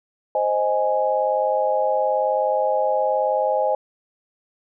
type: chord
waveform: sine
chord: Ab major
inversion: first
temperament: equal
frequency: 523.3 / 622.3 / 830.6 Hz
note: C5 / Eb5 / Ab5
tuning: 0 / 0 / 0 cents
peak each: -22 dBFS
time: 0.35-3.75 s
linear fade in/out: 2 ms
effects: none